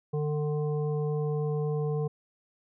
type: harmonic tone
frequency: 149.7 Hz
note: D3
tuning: 33 cents sharp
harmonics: 1 / 3 / 5 / 7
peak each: -28 / -31 / -43 / -47 dBFS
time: 0.13-2.08 s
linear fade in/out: 10 ms
effects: none